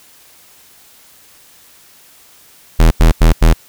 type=tone bursts; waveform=square; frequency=40.66 Hz; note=E1; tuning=23 cents flat; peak=-5 dBFS; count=4; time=2.79-3.534 s; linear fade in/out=10 ms; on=120 ms; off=88 ms; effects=white hiss -45 dBFS RMS until 3.68 s